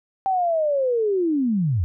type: linear sweep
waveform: sine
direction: down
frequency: 781 to 76.5 Hz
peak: -18 dBFS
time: 0.26-1.84 s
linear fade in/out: 0 ms
effects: none